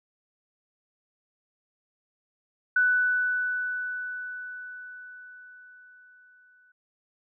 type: tone with exponential decay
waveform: sine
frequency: 1490 Hz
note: F#6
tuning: 12 cents sharp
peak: -18 dBFS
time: 2.76-6.72 s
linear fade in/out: 5 ms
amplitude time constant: 860 ms
effects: none